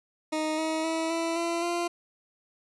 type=tone with pitch steps; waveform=20% pulse; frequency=311.1 / 317.6 / 324.3 / 331.1 / 338.1 / 345.2 Hz; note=D#4 / D#4 / E4 / E4 / E4 / F4; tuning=0 / +36 / -28 / +8 / +44 / -20 cents; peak=-22 dBFS; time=0.32-1.88 s; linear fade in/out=10 ms; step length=260 ms; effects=resampled to 24000 Hz

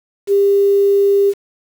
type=tone with quantisation; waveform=sine; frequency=400 Hz; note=G4; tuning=35 cents sharp; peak=-9 dBFS; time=0.27-1.34 s; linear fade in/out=50 ms; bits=6; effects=none

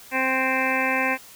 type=harmonic tone; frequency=261.6 Hz; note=C4; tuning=in tune; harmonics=1 / 2 / 3 / 4 / 6 / 7 / 8 / 9 / 10; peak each=-29 / -29 / -29 / -29 / -29 / -29 / -29 / -29 / -29 dBFS; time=0.11-1.18 s; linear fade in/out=50 ms; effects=white hiss -46 dBFS RMS until 1.35 s

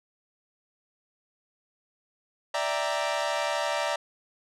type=chord; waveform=sawtooth; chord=E half-diminished seventh; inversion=third; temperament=equal; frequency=587.3 / 659.3 / 784 / 932.3 Hz; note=D5 / E5 / G5 / Bb5; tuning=0 / 0 / 0 / 0 cents; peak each=-26 / -28 / -32 / -28 dBFS; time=2.54-3.96 s; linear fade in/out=5 ms; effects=low-pass 7000 Hz 12 dB/octave

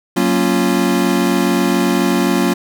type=chord; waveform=square; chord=Gb major seventh; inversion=none; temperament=equal with one note detuned; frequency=185.75 / 233.1 / 277.2 / 349.2 Hz; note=Gb3 / Bb3 / Db4 / F4; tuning=+7 / 0 / 0 / 0 cents; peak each=-19 dBFS; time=0.16-2.54 s; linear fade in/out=10 ms; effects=none

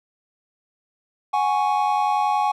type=chord; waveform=triangle; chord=F# suspended second; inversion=none; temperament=equal; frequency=740 / 830.6 / 1108.7 Hz; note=F#5 / G#5 / C#6; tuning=0 / 0 / 0 cents; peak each=-23 / -18 / -23 dBFS; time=1.33-2.52 s; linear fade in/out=10 ms; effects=none

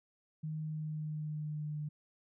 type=tone with pitch glide; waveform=sine; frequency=155.56 to 150.26 Hz; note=D#3 to D3; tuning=0 to +40 cents; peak=-36 dBFS; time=0.43-1.89 s; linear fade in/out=10 ms; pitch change=-60 cents; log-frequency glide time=0.59-1.77 s; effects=none

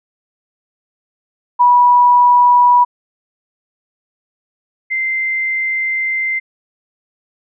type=tone pair in turn; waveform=sine; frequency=976 / 2082 Hz; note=B5 / C7; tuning=-21 / -9 cents; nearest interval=octave + minor second; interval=1312 cents; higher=second; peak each=-6 / -15 dBFS; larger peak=first; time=1.59-2.85 / 4.9-6.4 s; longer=second; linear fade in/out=20 ms; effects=none

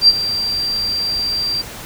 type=tone with ADSR envelope; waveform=sine; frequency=4716 Hz; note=D8; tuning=6 cents sharp; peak=-3 dBFS; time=0.01-1.62 s; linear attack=73 ms; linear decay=34 ms; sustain=-14 dB; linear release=13 ms; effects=pink hiss -32 dBFS RMS until 1.85 s

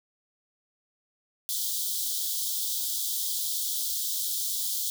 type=high-pass noise; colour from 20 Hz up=white; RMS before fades=-30 dBFS; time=1.49-4.9 s; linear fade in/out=0 ms; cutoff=3200 Hz; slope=96 dB/octave; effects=none

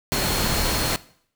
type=tone in noise; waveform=sine; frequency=4284 Hz; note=C8; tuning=40 cents sharp; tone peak=-30 dBFS; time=0.12-0.96 s; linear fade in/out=0 ms; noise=pink; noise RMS=-23 dBFS; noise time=0.12-0.96 s; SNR=-10 dB; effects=noise-tail reverb RT60 0.6 s tail -19 dB re dry

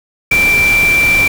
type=tone in noise; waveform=sine; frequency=2349 Hz; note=D7; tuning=in tune; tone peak=-8 dBFS; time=0.31-1.28 s; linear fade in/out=5 ms; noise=pink; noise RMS=-20 dBFS; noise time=0.31-1.28 s; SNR=+9 dB; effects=none

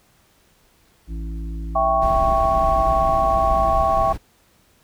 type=harmonic tone; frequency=54.9 Hz; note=A1; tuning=3 cents flat; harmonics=1 / 3 / 5 / 6; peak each=-26 / -36 / -40 / -42 dBFS; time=1.07-3.84 s; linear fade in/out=50 ms
type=chord; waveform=sine; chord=C# diminished; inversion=first; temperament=equal; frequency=659.3 / 784 / 1108.7 Hz; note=E5 / G5 / C#6; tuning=0 / 0 / 0 cents; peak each=-20 dBFS; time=1.75-4.13 s; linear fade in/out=10 ms
type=noise; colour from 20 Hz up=brown; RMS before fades=-27 dBFS; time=2.01-4.18 s; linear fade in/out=20 ms
effects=pink hiss -58 dBFS RMS until 4.83 s

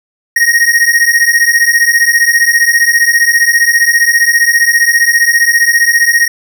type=beating tone pair; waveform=square; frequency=1864.7 / 1879.7 Hz; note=A#6 / A#6; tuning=0 / +14 cents; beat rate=15 Hz; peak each=-10 dBFS; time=0.36-6.28 s; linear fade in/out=5 ms; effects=none

